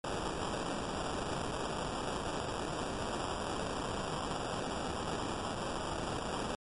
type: noise with sample-and-hold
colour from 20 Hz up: violet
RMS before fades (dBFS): -37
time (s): 0.04-6.55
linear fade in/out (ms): 0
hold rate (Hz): 2100
effects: MP3 48 kbps